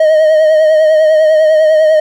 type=tone with vibrato; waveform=triangle; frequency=625 Hz; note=D#5; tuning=8 cents sharp; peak=-3 dBFS; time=0-2 s; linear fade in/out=5 ms; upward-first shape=triangle; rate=10 Hz; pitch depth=46 cents each way; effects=none

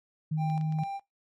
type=tone; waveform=sine; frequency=155.56 Hz; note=D#3; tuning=in tune; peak=-26 dBFS; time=0.31-0.84 s; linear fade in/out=10 ms
type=tone with tremolo; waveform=triangle; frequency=791 Hz; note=G5; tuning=15 cents sharp; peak=-30 dBFS; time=0.37-1.01 s; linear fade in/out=50 ms; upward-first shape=square; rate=2.4 Hz; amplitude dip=70%
type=click train; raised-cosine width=0.2 ms; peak=-34 dBFS; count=4; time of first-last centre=0.5-0.836 s; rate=8.94 Hz
effects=noise-tail reverb RT60 0.2 s tail -22 dB re dry + MP3 64 kbps

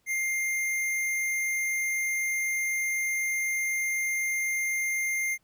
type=tone; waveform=square; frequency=2108 Hz; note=C7; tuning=12 cents sharp; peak=-27 dBFS; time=0.06-5.38 s; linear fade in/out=50 ms; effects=pink hiss -71 dBFS RMS until 5.43 s

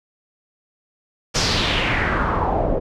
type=noise with low-pass filter sweep; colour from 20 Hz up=pink; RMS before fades=-20 dBFS; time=1.34-2.8 s; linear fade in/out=20 ms; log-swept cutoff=6100 to 500 Hz; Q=3; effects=none

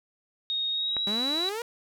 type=tone with pitch glide; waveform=sine; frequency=3729 to 3923 Hz; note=A#7 to B7; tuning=0 to -12 cents; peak=-26 dBFS; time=0.5-1.49 s; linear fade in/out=0 ms; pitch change=+88 cents; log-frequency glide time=0.71-1.14 s
type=click; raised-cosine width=0.5 ms; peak=-20 dBFS; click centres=0.967 s
type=exponential sweep; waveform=sawtooth; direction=up; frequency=196 to 485.4 Hz; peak=-27 dBFS; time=1.07-1.62 s; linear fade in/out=2 ms
effects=none

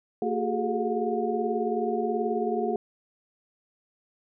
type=tone cluster; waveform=sine; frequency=227.2 / 365.8 / 408.4 / 427 / 717 Hz; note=A#3 / F#4 / G#4 / G#4 / F5; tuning=-44 / -20 / -29 / +48 / +45 cents; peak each=-31 dBFS; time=0.22-2.76 s; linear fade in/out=2 ms; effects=none

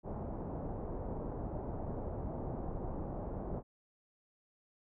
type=low-pass noise; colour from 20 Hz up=pink; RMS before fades=-40 dBFS; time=0.03-3.63 s; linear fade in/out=50 ms; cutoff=830 Hz; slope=24 dB/octave; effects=none

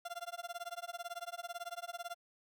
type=tone with tremolo; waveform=30% pulse; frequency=693 Hz; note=F5; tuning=14 cents flat; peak=-36 dBFS; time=0.05-2.15 s; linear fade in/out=5 ms; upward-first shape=sine; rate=18 Hz; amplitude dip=100%; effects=none

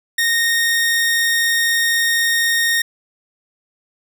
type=tone; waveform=sawtooth; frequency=1852 Hz; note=A#6; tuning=12 cents flat; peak=-11 dBFS; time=0.18-2.82 s; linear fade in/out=5 ms; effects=none

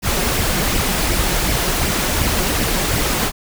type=noise with flanger; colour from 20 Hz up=pink; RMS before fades=-18 dBFS; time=0.02-3.32 s; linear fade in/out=50 ms; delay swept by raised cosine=0.37 to 5.57 ms; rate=2.7 Hz; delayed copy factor=+0.5; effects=none

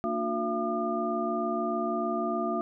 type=tone cluster; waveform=sine; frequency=228.7 / 295.3 / 358.5 / 678 / 1208 Hz; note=A#3 / D4 / F4 / E5 / D6; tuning=-33 / +10 / +45 / +49 / +48 cents; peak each=-33 / -37 / -33 / -31 / -34 dBFS; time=0.04-2.61 s; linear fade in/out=0 ms; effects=none

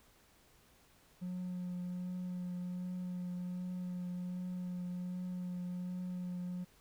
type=tone with vibrato; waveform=triangle; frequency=180 Hz; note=F#3; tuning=47 cents flat; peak=-35 dBFS; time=1.21-6.65 s; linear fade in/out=20 ms; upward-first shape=triangle; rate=1.3 Hz; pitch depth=16 cents each way; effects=tanh soft clip ceiling -32 dBFS + pink hiss -66 dBFS RMS until 6.8 s

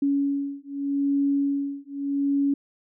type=beating tone pair; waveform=sine; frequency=280 / 280.82 Hz; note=C#4 / C#4; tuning=+18 / +23 cents; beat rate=0.82 Hz; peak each=-25 dBFS; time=0.02-2.54 s; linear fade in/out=5 ms; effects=none

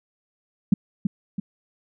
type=tone with echo; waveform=sine; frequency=197.6 Hz; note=G3; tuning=14 cents sharp; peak=-11 dBFS; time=0.72-0.74 s; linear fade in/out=5 ms; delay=330 ms; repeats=2; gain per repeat=-6 dB; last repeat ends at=1.4 s; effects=none

